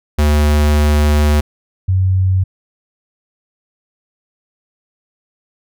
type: tone pair in turn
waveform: square / sine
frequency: 74.5 / 93.86 Hz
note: D2 / F#2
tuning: +25 / +25 cents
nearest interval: major third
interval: 400 cents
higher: second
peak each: -10 dBFS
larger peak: neither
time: 0.18-1.41 / 1.88-2.44 s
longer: first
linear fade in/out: 10 ms
effects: none